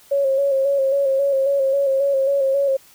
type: tone with vibrato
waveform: sine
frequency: 548 Hz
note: C#5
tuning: 20 cents flat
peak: -15 dBFS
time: 0.11-2.77 s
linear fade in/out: 10 ms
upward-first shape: square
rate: 3.7 Hz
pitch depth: 34 cents each way
effects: white hiss -50 dBFS RMS until 2.94 s